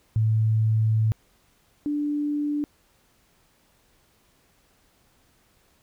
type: tone pair in turn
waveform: sine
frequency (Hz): 110 / 293.7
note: A2 / D4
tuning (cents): 0 / 0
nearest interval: octave + perfect fourth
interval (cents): 1700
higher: second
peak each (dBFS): -18 / -23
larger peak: first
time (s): 0.16-1.12 / 1.86-2.64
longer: first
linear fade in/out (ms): 0
effects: pink hiss -63 dBFS RMS until 5.82 s